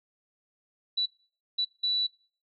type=tone bursts at uneven times; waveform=sine; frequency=3951 Hz; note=B7; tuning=in tune; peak=-24 dBFS; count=3; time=0.97-1.06 / 1.58-1.65 / 1.83-2.07 s; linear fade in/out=10 ms; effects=noise-tail reverb RT60 0.4 s tail -21 dB re dry